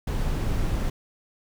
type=noise; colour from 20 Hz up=brown; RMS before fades=-25 dBFS; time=0.07-0.9 s; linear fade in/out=5 ms; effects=none